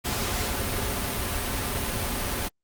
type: noise with comb filter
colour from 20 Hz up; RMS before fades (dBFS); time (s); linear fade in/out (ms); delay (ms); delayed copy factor
pink; -28; 0.04-2.49; 20; 6.3; -0.5
effects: Opus 48 kbps